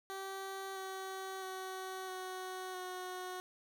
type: tone with pitch steps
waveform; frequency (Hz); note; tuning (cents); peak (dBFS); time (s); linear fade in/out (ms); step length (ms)
15% pulse; 386.8 / 381.7 / 376.7 / 371.7 / 366.8; G4 / G4 / F#4 / F#4 / F#4; -23 / -46 / +31 / +8 / -15; -35; 0.1-3.4; 0; 660
effects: none